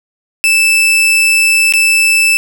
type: tone with dropouts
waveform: 40% pulse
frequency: 2637 Hz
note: E7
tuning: in tune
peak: -6 dBFS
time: 0.44-2.37 s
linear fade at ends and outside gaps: 0 ms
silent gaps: 1.724-1.737 s
effects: none